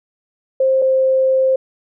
sine tone pair in turn, 528 / 525.8 Hz, C5 / C5, +16 / +8 cents, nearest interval unison, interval 8 cents, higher first, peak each -11 dBFS, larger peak neither, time 0.6-0.82 / 0.82-1.56 s, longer second, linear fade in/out 5 ms, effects none

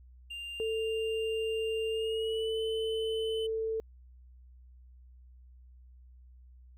triangle tone with pitch glide, 2793 to 3028 Hz, F7 to F#7, -1 to +39 cents, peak -37 dBFS, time 0.3-3.47 s, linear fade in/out 10 ms, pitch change +140 cents, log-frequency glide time 1.9-2.6 s
sine tone, 444.4 Hz, A4, 17 cents sharp, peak -30 dBFS, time 0.6-3.8 s, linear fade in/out 0 ms
effects added 62 Hz sine -52 dBFS peak until 6.77 s

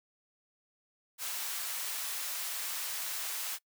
white high-pass noise, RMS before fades -37 dBFS, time 1.18-3.59 s, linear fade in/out 50 ms, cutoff 810 Hz, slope 12 dB/octave, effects noise-tail reverb RT60 0.1 s tail -23 dB re dry

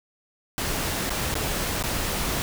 pink noise with dropouts, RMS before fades -27 dBFS, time 0.58-2.42 s, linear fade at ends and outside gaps 0 ms, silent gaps 1.095-1.104 / 1.341-1.354 / 1.826-1.838 s, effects none

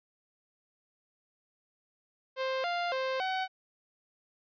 sawtooth tone with pitch steps, 525 / 698 / 525 / 754 Hz, C5 / F5 / C5 / F#5, +6 / -1 / +6 / +32 cents, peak -26 dBFS, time 2.36-3.48 s, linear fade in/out 50 ms, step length 280 ms, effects resampled to 11025 Hz

